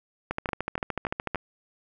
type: two click trains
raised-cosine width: 0.5 ms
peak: -13 / -15 dBFS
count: 15 / 4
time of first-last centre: 0.31-1.347 / 0.49-1.357 s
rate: 13.5 / 3.46 Hz
effects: none